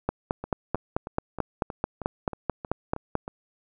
two click trains, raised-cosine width 1 ms, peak -10 / -20 dBFS, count 15 / 10, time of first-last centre 0.09-3.153 / 0.44-3.279 s, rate 4.57 / 3.17 Hz, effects none

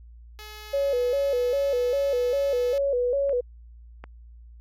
5% pulse tone with pitch glide, 425.6 to 432.3 Hz, G#4 to A4, +42 to -31 cents, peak -29 dBFS, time 0.39-2.78 s, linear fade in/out 0 ms, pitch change +27 cents, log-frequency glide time 0.76-1.74 s
sine tone with vibrato, 523.3 Hz, C5, in tune, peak -21 dBFS, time 0.73-3.41 s, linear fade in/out 10 ms, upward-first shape square, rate 2.5 Hz, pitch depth 110 cents each way
clicks, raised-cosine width 0.5 ms, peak -29 / -24 dBFS, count 2, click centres 3.294 / 4.04 s
effects added 58 Hz sine -44 dBFS peak until 4.6 s

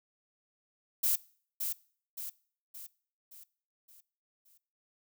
violet noise with echo, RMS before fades -28 dBFS, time 1.03-1.16 s, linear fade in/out 10 ms, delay 570 ms, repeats 6, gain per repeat -6 dB, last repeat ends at 4.58 s, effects noise-tail reverb RT60 0.5 s tail -22 dB re dry

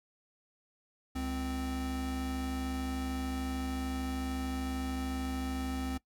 square tone pair together, 68.87 / 260 Hz, C#2 / C4, -11 / -11 cents, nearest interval octave + major seventh, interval 2300 cents, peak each -38 / -36 dBFS, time 1.15-5.98 s, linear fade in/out 10 ms, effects noise-tail reverb RT60 0.1 s tail -20 dB re dry

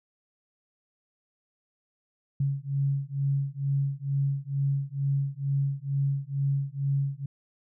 sine beating tone pair, 137.8 / 140 Hz, C#3 / C#3, -10 / +18 cents, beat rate 2.2 Hz, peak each -28 dBFS, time 2.4-7.26 s, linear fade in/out 5 ms, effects none

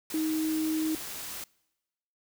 sine tone in noise, 314.5 Hz, D#4, 19 cents sharp, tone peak -26 dBFS, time 0.14-0.95 s, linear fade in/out 2 ms, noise white, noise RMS -39 dBFS, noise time 0.1-1.44 s, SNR +10 dB, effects noise-tail reverb RT60 1.0 s tail -25 dB re dry

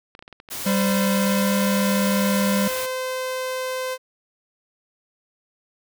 clicks, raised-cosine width 0.3 ms, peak -26 dBFS, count 7, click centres 0.151 / 0.192 / 0.225 / 0.279 / 0.327 / 0.401 / 0.488 s
white noise, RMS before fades -31 dBFS, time 0.5-2.87 s, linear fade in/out 20 ms
sawtooth tone, 515 Hz, C5, 28 cents flat, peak -21 dBFS, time 0.64-3.98 s, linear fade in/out 50 ms
square tone with pitch glide, 195.8 to 198.08 Hz, G3 to G3, -2 to +18 cents, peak -20 dBFS, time 0.66-2.68 s, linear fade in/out 5 ms, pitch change +20 cents, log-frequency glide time 1.09-1.53 s
effects none

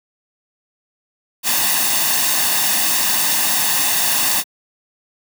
white noise with comb filter, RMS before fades -17 dBFS, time 1.43-4.44 s, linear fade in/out 50 ms, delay 1.1 ms, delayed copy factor +0.65, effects high-pass 200 Hz 12 dB/octave

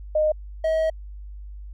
sine / triangle tone pair in turn, 615 / 638.5 Hz, D#5 / D#5, -20 / +45 cents, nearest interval minor second, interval 65 cents, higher second, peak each -17 dBFS, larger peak neither, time 0.15-0.32 / 0.64-0.9 s, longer second, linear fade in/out 5 ms, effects added 50 Hz sine -35 dBFS peak until 1.73 s

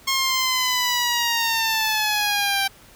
10% pulse linear sweep, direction down, 1079 to 780 Hz, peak -11 dBFS, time 0.07-2.68 s, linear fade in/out 10 ms, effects pink hiss -49 dBFS RMS until 2.95 s

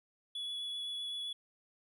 triangle tone with vibrato, 3400 Hz, G#7, 40 cents sharp, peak -36 dBFS, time 0.35-1.33 s, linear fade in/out 5 ms, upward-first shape sine, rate 7.8 Hz, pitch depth 10 cents each way, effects none

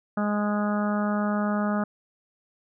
harmonic tone, 207.7 Hz, G#3, in tune, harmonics 1 / 2 / 3 / 4 / 5 / 6 / 7 / 8, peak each -24 / -38 / -31 / -35 / -40 / -33 / -37 / -44 dBFS, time 0.17-1.84 s, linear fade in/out 5 ms, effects none

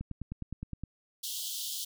click train, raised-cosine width 5 ms, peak -25 dBFS, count 9, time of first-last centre 0.01-0.836 s, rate 9.68 Hz
pink high-pass noise, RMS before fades -37 dBFS, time 1.23-1.85 s, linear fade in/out 10 ms, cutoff 3000 Hz, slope 96 dB/octave
effects none

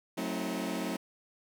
sawtooth chord, F# diminished seventh, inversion none, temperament just, 185 / 222 / 266.4 / 319.7 Hz, F#3 / A3 / C4 / Eb4, 0 / +16 / +31 / +47 cents, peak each -34 dBFS, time 0.17-0.97 s, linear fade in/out 10 ms, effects none

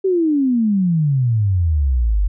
sine exponential sweep, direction down, 392 to 46.25 Hz, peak -13 dBFS, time 0.04-2.28 s, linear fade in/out 10 ms, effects none

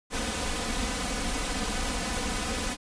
pink noise with comb filter, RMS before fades -30 dBFS, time 0.1-2.77 s, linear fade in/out 50 ms, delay 4 ms, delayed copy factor +0.75, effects resampled to 22050 Hz

